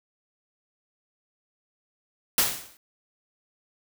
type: noise with exponential decay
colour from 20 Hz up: white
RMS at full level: -18 dBFS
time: 2.38-2.77 s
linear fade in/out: 2 ms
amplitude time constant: 83 ms
effects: none